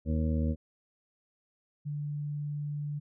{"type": "harmonic tone", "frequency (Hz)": 78.5, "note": "D#2", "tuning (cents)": 16, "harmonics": [1, 2, 3, 4, 6, 7], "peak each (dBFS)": [-28, -34, -32, -41, -43, -42], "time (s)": [0.05, 0.56], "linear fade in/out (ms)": 50}
{"type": "tone", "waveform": "sine", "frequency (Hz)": 146.83, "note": "D3", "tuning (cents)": 0, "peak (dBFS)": -32, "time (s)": [1.85, 3], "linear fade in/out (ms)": 20}
{"effects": []}